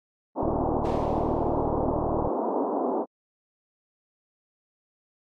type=band-pass noise; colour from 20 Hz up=pink; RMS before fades=-27 dBFS; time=0.35-3.06 s; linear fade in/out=50 ms; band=240 to 1000 Hz; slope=48 dB/octave
type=click train; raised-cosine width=5 ms; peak=-20 dBFS; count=72; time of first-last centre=0.43-2.274 s; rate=38.5 Hz
type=noise with exponential decay; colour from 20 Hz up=white; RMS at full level=-37 dBFS; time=0.85-1.96 s; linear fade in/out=2 ms; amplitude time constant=240 ms
effects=low-pass 3000 Hz 12 dB/octave + AAC 64 kbps